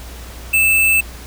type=tone with sample-and-hold; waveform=sine; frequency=2637 Hz; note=E7; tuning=in tune; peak=-10 dBFS; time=0.53-1.01 s; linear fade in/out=10 ms; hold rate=11025 Hz; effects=added 60 Hz sine -32 dBFS peak until 1.26 s + pink hiss -37 dBFS RMS until 1.26 s